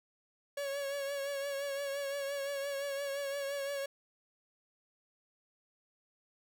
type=tone with vibrato; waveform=45% pulse; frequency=559 Hz; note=C#5; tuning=14 cents sharp; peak=-35 dBFS; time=0.57-3.86 s; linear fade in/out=5 ms; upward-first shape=triangle; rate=5.8 Hz; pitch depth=44 cents each way; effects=none